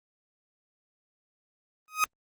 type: tone with exponential growth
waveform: 30% pulse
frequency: 1255 Hz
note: D#6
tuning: 15 cents sharp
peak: -15 dBFS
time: 1.88-2.04 s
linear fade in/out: 0 ms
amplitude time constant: 33 ms
effects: Opus 32 kbps